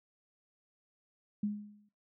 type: tone with exponential decay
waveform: sine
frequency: 207.7 Hz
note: G#3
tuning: in tune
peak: -28 dBFS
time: 1.43-1.89 s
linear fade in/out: 5 ms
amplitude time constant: 100 ms
effects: noise-tail reverb RT60 0.3 s tail -20 dB re dry